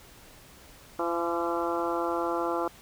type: harmonic tone with a mistuned harmonic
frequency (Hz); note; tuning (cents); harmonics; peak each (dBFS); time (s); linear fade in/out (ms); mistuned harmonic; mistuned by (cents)
170.3; F3; -43; 2 / 3 / 4 / 5 / 6 / 7 / 8; -31 / -33 / -34 / -35 / -36 / -36 / -37; 0.99-2.68; 2; 7; -26
effects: pink hiss -52 dBFS RMS until 2.81 s